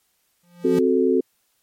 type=tone with exponential growth; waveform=square; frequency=174.61 Hz; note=F3; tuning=in tune; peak=-22 dBFS; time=0.43-0.79 s; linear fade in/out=5 ms; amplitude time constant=78 ms
type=chord; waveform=sine; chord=F# diminished; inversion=second; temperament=equal; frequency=261.6 / 370 / 440 Hz; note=C4 / F#4 / A4; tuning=0 / 0 / 0 cents; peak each=-20 / -19 / -20 dBFS; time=0.64-1.21 s; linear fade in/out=10 ms
effects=white hiss -67 dBFS RMS until 1.62 s + MP3 64 kbps